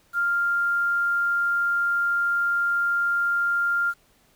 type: tone with quantisation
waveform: sine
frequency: 1396.9 Hz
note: F6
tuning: in tune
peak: -20 dBFS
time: 0.13-3.94 s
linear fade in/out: 50 ms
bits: 8
effects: pink hiss -61 dBFS RMS until 4.35 s